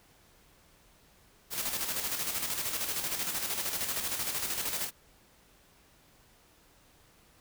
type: noise with tremolo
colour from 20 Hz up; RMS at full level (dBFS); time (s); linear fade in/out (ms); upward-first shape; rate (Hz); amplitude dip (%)
white; -32; 1.5-4.91; 50; square; 13; 45
effects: pink hiss -62 dBFS RMS until 7.4 s